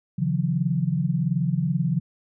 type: tone cluster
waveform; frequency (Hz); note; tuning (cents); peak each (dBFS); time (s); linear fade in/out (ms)
sine; 137.5 / 160.3 / 178.7; C#3 / E3 / F3; -14 / -48 / +40; -25; 0.18-2; 10
effects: none